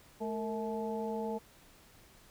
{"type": "harmonic tone with a mistuned harmonic", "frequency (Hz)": 216, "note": "A3", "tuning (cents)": -32, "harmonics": [1, 2, 3, 4], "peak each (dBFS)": [-38, -37, -43, -41], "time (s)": [0.2, 1.39], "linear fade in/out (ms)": 20, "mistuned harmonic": 2, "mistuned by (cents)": 94, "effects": ["pink hiss -60 dBFS RMS until 2.3 s"]}